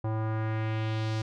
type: tone with low-pass filter sweep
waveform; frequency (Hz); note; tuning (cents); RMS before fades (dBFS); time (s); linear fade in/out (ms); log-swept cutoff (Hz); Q
square; 109.9; A2; -2; -30; 0.04-1.22; 5; 910 to 5500; 1.5
effects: none